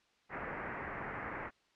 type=low-pass noise; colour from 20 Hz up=white; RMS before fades=-42 dBFS; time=0.29-1.51 s; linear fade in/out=50 ms; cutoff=2100 Hz; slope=48 dB/octave; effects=white hiss -71 dBFS RMS until 1.75 s + low-pass 4000 Hz 12 dB/octave